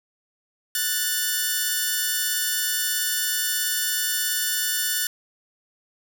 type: tone pair together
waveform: 5% pulse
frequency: 1480 / 1772.3 Hz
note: F#6 / A6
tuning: 0 / +12 cents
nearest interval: minor third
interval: 312 cents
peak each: -14 dBFS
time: 0.75-5.07 s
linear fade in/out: 2 ms
effects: none